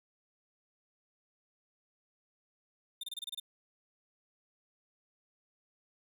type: tone bursts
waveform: 45% pulse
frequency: 3613 Hz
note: A7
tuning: 45 cents sharp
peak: -38 dBFS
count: 8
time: 3.01-3.399 s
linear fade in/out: 5 ms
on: 25 ms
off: 27 ms
effects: none